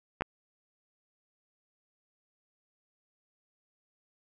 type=clicks; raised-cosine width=0.5 ms; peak=-16 dBFS; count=2; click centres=0.209 / 0.221 s; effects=none